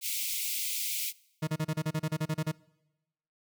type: high-pass noise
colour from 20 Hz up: white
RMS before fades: -33 dBFS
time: 0.01-1.13 s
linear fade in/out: 50 ms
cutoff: 2100 Hz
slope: 96 dB/octave
type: tone bursts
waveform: 40% pulse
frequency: 156 Hz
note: D#3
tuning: 5 cents sharp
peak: -27 dBFS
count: 13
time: 1.42-2.518 s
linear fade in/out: 10 ms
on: 54 ms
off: 33 ms
effects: noise-tail reverb RT60 1.0 s tail -24 dB re dry